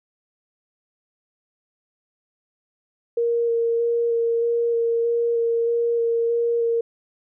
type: tone with vibrato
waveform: sine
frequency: 466.2 Hz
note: A#4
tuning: in tune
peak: -18 dBFS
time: 3.17-6.81 s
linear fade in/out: 5 ms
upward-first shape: square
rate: 1.6 Hz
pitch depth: 10 cents each way
effects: none